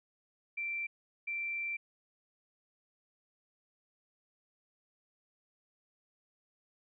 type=tone bursts at uneven times; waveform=sine; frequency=2349 Hz; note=D7; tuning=in tune; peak=-34 dBFS; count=2; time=0.57-0.87 / 1.27-1.77 s; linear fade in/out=10 ms; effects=none